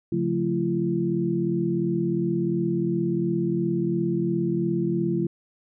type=tone cluster; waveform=sine; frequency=139 / 176 / 218.9 / 340.2 Hz; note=C#3 / F3 / A3 / F4; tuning=+5 / +14 / -9 / -45 cents; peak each=-30 / -26 / -30 / -25 dBFS; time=0.12-5.27 s; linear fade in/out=5 ms; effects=none